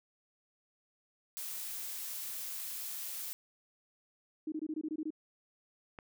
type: noise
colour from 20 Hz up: blue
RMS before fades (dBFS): -41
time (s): 1.37-3.33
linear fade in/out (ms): 0
type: tone bursts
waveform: sine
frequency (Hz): 311.1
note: D#4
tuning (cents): 0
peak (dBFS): -34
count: 9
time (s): 4.47-5.105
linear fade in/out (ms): 5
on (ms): 51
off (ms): 22
type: click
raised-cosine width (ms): 0.5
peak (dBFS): -31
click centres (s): 5.988
effects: none